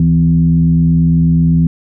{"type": "tone with frequency modulation", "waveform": "sine", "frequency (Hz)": 163.3, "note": "E3", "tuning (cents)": -16, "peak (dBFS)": -7, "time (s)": [0, 1.67], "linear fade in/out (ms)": 2, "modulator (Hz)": 88.3, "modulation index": 0.63, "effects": []}